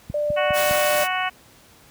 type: click train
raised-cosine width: 5 ms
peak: -17 dBFS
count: 4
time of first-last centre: 0.1-0.71 s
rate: 4.92 Hz
type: tone with pitch glide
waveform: sine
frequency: 592 to 596.5 Hz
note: D5 to D5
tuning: +14 to +27 cents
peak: -20 dBFS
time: 0.14-1.04 s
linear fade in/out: 5 ms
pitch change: +13 cents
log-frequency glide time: 0.26-0.92 s
type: harmonic tone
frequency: 370.1 Hz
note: F#4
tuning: in tune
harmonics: 2 / 3 / 4 / 5 / 6 / 7 / 8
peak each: -26 / -28 / -29 / -30 / -31 / -31 / -32 dBFS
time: 0.36-1.3 s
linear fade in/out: 20 ms
type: noise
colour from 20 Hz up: white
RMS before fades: -27 dBFS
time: 0.53-1.08 s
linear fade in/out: 50 ms
effects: pink hiss -51 dBFS RMS until 1.9 s + high-pass 60 Hz 12 dB/octave